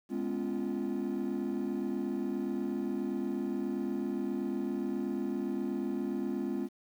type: chord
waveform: triangle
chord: C# dominant seventh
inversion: second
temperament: just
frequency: 207.9 / 249.5 / 277.2 / 346.5 Hz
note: G#3 / B3 / C#4 / E#4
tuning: +2 / +18 / 0 / -14 cents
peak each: -34 dBFS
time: 0.09-6.69 s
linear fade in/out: 50 ms
effects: tanh soft clip ceiling -24 dBFS + 10-bit